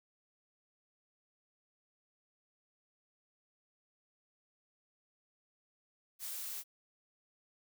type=noise; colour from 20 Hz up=blue; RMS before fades=-42 dBFS; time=6.19-6.64 s; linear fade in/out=50 ms; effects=none